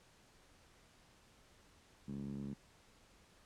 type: tone with band-pass filter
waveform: 10% pulse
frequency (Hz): 69.3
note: C#2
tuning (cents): 0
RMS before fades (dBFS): -44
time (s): 2.08-2.54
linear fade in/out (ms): 5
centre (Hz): 190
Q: 3
effects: pink hiss -66 dBFS RMS until 3.45 s + low-pass 9000 Hz 12 dB/octave